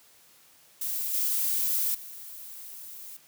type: noise with level steps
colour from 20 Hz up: violet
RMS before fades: -31 / -27 / -43 dBFS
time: 0.81-3.17 s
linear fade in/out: 5 ms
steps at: 1.13 / 1.94 s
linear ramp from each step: 10 ms
effects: white hiss -58 dBFS RMS until 3.27 s + high-pass 80 Hz 12 dB/octave